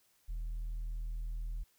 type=tone; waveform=sine; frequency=40.21 Hz; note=E1; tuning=42 cents flat; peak=-33 dBFS; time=0.28-1.64 s; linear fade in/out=20 ms; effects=tanh soft clip ceiling -35 dBFS + white hiss -71 dBFS RMS until 1.78 s